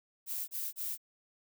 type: noise bursts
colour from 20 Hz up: violet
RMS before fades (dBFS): -37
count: 3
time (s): 0.26-0.978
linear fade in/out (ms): 50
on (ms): 220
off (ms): 29
effects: none